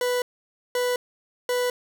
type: tone bursts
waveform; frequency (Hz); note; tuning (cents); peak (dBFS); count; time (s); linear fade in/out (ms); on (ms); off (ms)
40% pulse; 493.9; B4; 0; -21; 3; 0.01-1.7; 2; 210; 530
effects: none